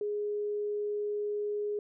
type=tone; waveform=sine; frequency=415.3 Hz; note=G#4; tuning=in tune; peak=-30 dBFS; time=0.01-1.79 s; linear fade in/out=2 ms; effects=none